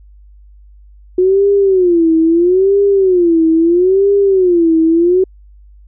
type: tone with vibrato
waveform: sine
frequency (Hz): 360.2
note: F#4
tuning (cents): -46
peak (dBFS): -7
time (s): 1.18-5.24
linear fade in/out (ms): 5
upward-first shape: sine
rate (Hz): 0.76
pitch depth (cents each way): 190
effects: added 50 Hz sine -38 dBFS peak until 5.87 s